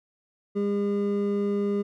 triangle tone pair together, 202.6 / 405.2 Hz, G#3 / G#4, -43 / -43 cents, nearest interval octave, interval 1200 cents, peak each -24 dBFS, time 0.55-1.83 s, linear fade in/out 20 ms, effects none

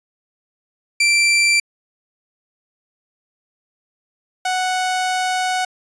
sawtooth tone pair in turn, 2349 / 739.9 Hz, D7 / F#5, 0 / 0 cents, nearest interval octave + minor sixth, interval 2000 cents, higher first, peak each -9 / -14 dBFS, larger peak first, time 1-1.6 / 4.45-5.65 s, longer second, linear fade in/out 5 ms, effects resampled to 22050 Hz

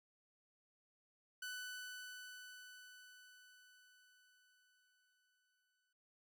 sawtooth tone with exponential decay, 1496 Hz, F#6, 19 cents sharp, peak -40 dBFS, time 1.42-5.93 s, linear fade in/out 5 ms, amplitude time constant 980 ms, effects none

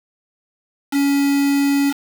triangle tone with quantisation, 280.6 Hz, C#4, 21 cents sharp, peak -12 dBFS, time 0.91-1.94 s, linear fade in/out 50 ms, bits 4, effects none

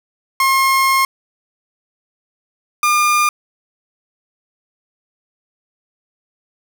30% pulse tone pair in turn, 1072 / 1206.4 Hz, C6 / D6, +42 / +46 cents, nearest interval major second, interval 204 cents, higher second, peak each -9 dBFS, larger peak neither, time 0.4-1.05 / 2.83-3.29 s, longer first, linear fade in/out 2 ms, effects none

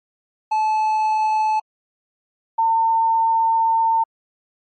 triangle / sine tone pair in turn, 866 / 903.9 Hz, A5 / A5, -28 / +46 cents, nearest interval minor second, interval 74 cents, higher second, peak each -14 dBFS, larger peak neither, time 0.51-1.6 / 2.58-4.04 s, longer second, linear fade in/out 10 ms, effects MP3 32 kbps

